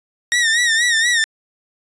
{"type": "tone with vibrato", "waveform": "sawtooth", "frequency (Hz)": 1864.7, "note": "A#6", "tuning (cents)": 0, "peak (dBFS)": -10, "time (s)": [0.32, 1.24], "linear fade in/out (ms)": 0, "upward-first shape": "sine", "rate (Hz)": 4.2, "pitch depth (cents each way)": 83, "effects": ["resampled to 22050 Hz"]}